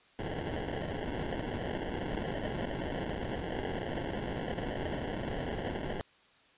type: noise with sample-and-hold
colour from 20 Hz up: white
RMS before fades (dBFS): -36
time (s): 0.19-6.01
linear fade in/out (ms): 0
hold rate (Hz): 1225
effects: white hiss -63 dBFS RMS until 6.57 s + resampled to 8000 Hz